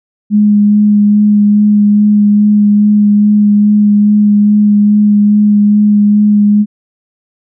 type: tone with vibrato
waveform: sine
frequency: 207.7 Hz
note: G#3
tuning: in tune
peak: -4 dBFS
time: 0.3-6.66 s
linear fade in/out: 50 ms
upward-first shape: sine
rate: 2.4 Hz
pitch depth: 13 cents each way
effects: none